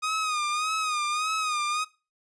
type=tone with vibrato; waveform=sawtooth; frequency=1240 Hz; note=D#6; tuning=6 cents flat; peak=-22 dBFS; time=0.02-1.85 s; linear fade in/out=20 ms; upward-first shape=sine; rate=1.7 Hz; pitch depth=67 cents each way; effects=noise-tail reverb RT60 0.3 s tail -20 dB re dry + resampled to 22050 Hz

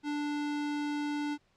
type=tone; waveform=square; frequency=293.7 Hz; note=D4; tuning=in tune; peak=-32 dBFS; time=0.03-1.38 s; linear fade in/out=50 ms; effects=pink hiss -70 dBFS RMS until 1.56 s + low-pass 5000 Hz 12 dB/octave

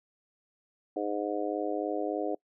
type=harmonic tone; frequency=103.4 Hz; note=G#2; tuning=7 cents flat; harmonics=3 / 4 / 5 / 6 / 7; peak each=-34 / -35 / -36 / -37 / -37 dBFS; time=0.96-2.35 s; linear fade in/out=5 ms; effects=noise-tail reverb RT60 0.1 s tail -25 dB re dry

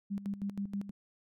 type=tone with tremolo; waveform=sine; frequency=199.8 Hz; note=G3; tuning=33 cents sharp; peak=-32 dBFS; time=0.1-0.91 s; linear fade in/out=20 ms; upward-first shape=square; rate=6.3 Hz; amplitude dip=75%; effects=none

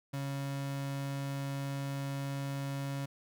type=tone; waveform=35% pulse; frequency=138.59 Hz; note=C#3; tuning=in tune; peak=-33 dBFS; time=0.13-3.06 s; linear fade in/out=10 ms; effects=none

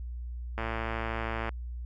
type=click train; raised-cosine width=0.5 ms; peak=-18 dBFS; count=104; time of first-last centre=0.58-1.492 s; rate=113 Hz; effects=added 60 Hz sine -35 dBFS peak until 1.85 s

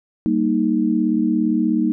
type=chord; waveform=sine; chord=Eb major; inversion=first; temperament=equal; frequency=196 / 233.1 / 311.1 Hz; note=G3 / Bb3 / Eb4; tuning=0 / 0 / 0 cents; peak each=-22 / -19 / -19 dBFS; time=0.26-1.92 s; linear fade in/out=0 ms; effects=none

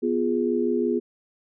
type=chord; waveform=sine; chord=F diminished; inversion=second; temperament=equal; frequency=246.9 / 349.2 / 415.3 Hz; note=Cb4 / F4 / Ab4; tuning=0 / 0 / 0 cents; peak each=-25 dBFS; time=0.02-1 s; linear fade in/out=20 ms; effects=none

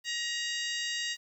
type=harmonic tone with a mistuned harmonic; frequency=946 Hz; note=A#5; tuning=25 cents sharp; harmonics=2 / 3 / 4 / 5 / 6 / 7 / 8; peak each=-36 / -37 / -38 / -40 / -44 / -44 / -43 dBFS; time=0.04-1.17 s; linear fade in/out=50 ms; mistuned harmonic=7; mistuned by=-46 cents; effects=10-bit

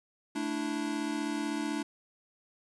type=chord; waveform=square; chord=A suspended fourth; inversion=none; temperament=equal; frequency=220 / 293.7 / 329.6 Hz; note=A3 / D4 / E4; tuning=0 / 0 / 0 cents; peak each=-39 / -34 / -38 dBFS; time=0.35-1.83 s; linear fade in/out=10 ms; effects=resampled to 24000 Hz + 10-bit

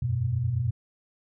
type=tone cluster; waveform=sine; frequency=88.3 / 97.3 / 122.6 Hz; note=F2 / G2 / B2; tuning=+20 / -12 / -12 cents; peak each=-33 / -31 / -25 dBFS; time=0.02-0.71 s; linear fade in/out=5 ms; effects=none

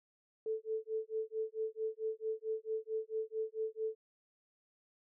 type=tone with tremolo; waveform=sine; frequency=440 Hz; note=A4; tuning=in tune; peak=-32 dBFS; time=0.46-3.95 s; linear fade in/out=2 ms; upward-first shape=sine; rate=4.5 Hz; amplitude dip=100%; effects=none

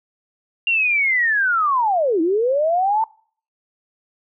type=linear two-way sweep; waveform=sine; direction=down then up; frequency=2794 to 311.1 to 907 Hz; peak=-15 dBFS; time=0.67-3.04 s; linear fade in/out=2 ms; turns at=2.21 s; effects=noise-tail reverb RT60 0.5 s tail -24 dB re dry

